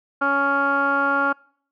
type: tone with low-pass filter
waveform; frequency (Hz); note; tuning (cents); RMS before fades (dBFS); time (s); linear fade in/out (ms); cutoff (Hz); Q
15% pulse; 279; C#4; +11; -20; 0.21-1.33; 10; 1400; 7.6
effects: noise-tail reverb RT60 0.6 s tail -26 dB re dry